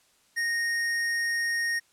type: tone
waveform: square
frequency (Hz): 1858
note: A#6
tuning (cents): -6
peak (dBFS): -26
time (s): 0.36-1.8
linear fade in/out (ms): 20
effects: white hiss -64 dBFS RMS until 1.92 s + low-pass 10000 Hz 12 dB/octave